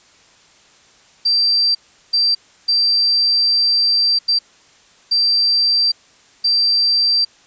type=tone bursts at uneven times; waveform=sine; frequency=4699 Hz; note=D8; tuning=in tune; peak=-12 dBFS; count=6; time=1.25-1.75 / 2.13-2.35 / 2.68-4.19 / 4.28-4.39 / 5.11-5.92 / 6.44-7.25 s; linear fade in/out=10 ms; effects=white hiss -50 dBFS RMS until 7.46 s + resampled to 16000 Hz